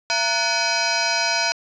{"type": "tone with frequency modulation", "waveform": "sine", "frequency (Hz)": 1732, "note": "A6", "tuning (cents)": -28, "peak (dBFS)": -18, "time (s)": [0.1, 1.52], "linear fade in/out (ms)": 0, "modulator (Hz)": 803, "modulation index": 5.1, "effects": ["resampled to 16000 Hz", "10-bit"]}